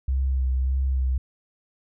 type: tone with vibrato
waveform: sine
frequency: 65.41 Hz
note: C2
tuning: in tune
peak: -20 dBFS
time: 0.08-1.18 s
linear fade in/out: 5 ms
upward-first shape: sine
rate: 1.7 Hz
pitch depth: 29 cents each way
effects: none